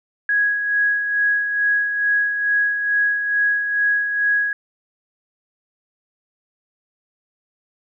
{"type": "tone with tremolo", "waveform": "sine", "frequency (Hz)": 1661.2, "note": "G#6", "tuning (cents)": 0, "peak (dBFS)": -14, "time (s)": [0.29, 4.53], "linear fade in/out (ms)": 2, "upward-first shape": "sine", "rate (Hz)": 2.3, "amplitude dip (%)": 50, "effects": []}